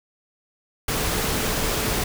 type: tone in noise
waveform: sine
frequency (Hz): 440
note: A4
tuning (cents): 0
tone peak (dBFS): -34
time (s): 0.88-2.04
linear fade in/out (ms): 5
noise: pink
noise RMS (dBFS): -24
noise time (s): 0.88-2.04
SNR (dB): -13
effects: none